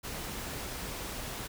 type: noise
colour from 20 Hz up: pink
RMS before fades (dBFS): -39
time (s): 0.03-1.48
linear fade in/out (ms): 20
effects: none